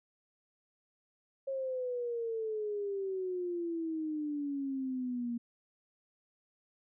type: exponential sweep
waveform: sine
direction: down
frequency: 544 to 234.3 Hz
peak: -33 dBFS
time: 1.47-5.38 s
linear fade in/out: 10 ms
effects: none